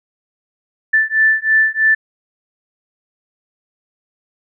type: beating tone pair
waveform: sine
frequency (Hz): 1760 / 1763.1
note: A6 / A6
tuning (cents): 0 / +3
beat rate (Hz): 3.1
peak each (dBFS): -14 / -14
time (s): 0.93-1.95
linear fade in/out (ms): 10
effects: none